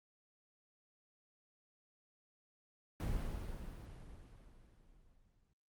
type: noise with exponential decay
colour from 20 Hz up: brown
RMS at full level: -35 dBFS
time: 3-5.53 s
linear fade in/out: 1 ms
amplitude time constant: 550 ms
effects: Opus 32 kbps